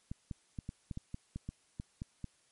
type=clicks; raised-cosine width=5 ms; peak=-27 dBFS; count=12; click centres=0.115 / 0.312 / 0.588 / 0.691 / 0.912 / 0.974 / 1.144 / 1.36 / 1.49 / 1.799 / 2.019 / 2.243 s; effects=white hiss -70 dBFS RMS until 2.51 s + MP3 48 kbps